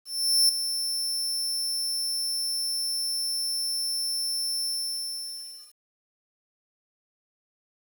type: tone with ADSR envelope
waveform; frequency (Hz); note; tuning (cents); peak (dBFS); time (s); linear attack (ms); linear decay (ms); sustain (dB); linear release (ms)
sawtooth; 5360; E8; +28; -14; 0.05-5.75; 440; 4; -10; 1100
effects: 9-bit